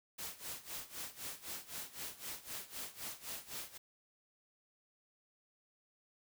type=noise with tremolo; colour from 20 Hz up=white; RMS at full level=-43 dBFS; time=0.18-3.78 s; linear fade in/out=10 ms; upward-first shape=sine; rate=3.9 Hz; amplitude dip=85%; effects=none